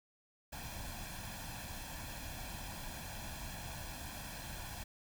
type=noise with comb filter; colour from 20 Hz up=pink; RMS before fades=-45 dBFS; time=0.52-4.84 s; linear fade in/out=10 ms; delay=1.2 ms; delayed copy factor=+0.7; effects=none